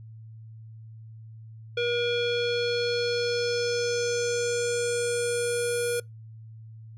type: tone with low-pass filter sweep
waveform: square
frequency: 478.9 Hz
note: A#4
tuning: 47 cents sharp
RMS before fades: -27 dBFS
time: 1.77-6 s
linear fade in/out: 5 ms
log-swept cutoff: 3100 to 11000 Hz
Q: 3.5
effects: noise-tail reverb RT60 0.2 s tail -26 dB re dry + added 111 Hz sine -42 dBFS peak until 6.97 s